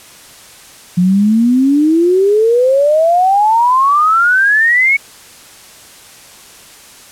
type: exponential sweep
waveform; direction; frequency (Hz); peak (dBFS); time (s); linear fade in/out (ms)
sine; up; 174.61 to 2242; -7; 0.97-4.97; 10
effects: white hiss -38 dBFS RMS until 7.11 s + low-pass 11000 Hz 12 dB/octave